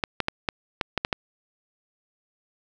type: clicks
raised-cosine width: 0.3 ms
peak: -7 dBFS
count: 8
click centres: 0.038 / 0.203 / 0.284 / 0.488 / 0.812 / 0.977 / 1.049 / 1.128 s
effects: none